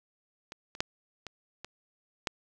clicks, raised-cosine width 0.2 ms, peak -24 / -28 / -9 / -23 / -23 / -12 dBFS, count 6, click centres 0.521 / 0.751 / 0.805 / 1.267 / 1.646 / 2.272 s, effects none

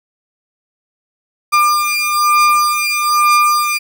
35% pulse beating tone pair, 1199 / 1200.1 Hz, D6 / D6, +36 / +37 cents, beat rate 1.1 Hz, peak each -12 dBFS, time 1.52-3.79 s, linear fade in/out 20 ms, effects none

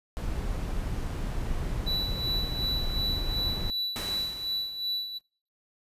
brown noise, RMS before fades -31 dBFS, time 0.17-3.7 s, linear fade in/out 0 ms
triangle tone with tremolo, 3951 Hz, B7, in tune, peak -25 dBFS, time 1.86-5.19 s, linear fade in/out 20 ms, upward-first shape sine, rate 2.7 Hz, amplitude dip 65%
pink noise with exponential decay, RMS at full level -34 dBFS, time 3.96-5.21 s, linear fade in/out 0 ms, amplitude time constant 270 ms
effects noise-tail reverb RT60 0.4 s tail -23 dB re dry + resampled to 32000 Hz

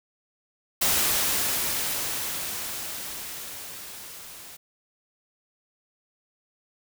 white noise with level ramp, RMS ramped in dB -22 to -44 dBFS, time 0.81-4.57 s, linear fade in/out 10 ms, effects none

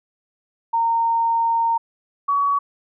sine tone pair in turn, 920 / 1129.9 Hz, A#5 / C#6, -23 / +33 cents, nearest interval major third, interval 356 cents, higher second, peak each -16 dBFS, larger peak neither, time 0.73-1.78 / 2.28-2.59 s, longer first, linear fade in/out 10 ms, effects none

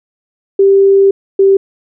sine tone pair in turn, 392.6 / 390.1 Hz, G4 / G4, +3 / -8 cents, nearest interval unison, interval 11 cents, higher first, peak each -4 dBFS, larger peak neither, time 0.59-1.11 / 1.39-1.57 s, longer first, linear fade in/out 5 ms, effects none

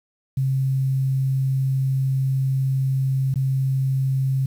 sine tone with dropouts, 133.5 Hz, C3, 35 cents sharp, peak -18 dBFS, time 0.37-4.46 s, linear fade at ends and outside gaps 5 ms, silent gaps 3.341-3.357 s, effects 8-bit

